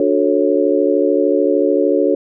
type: chord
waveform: sine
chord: D major seventh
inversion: none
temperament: just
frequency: 293.7 / 367.1 / 440.5 / 550.6 Hz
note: D4 / F#4 / A4 / C#5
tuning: 0 / -14 / +2 / -12 cents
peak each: -17 dBFS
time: 0-2.15 s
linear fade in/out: 2 ms
effects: none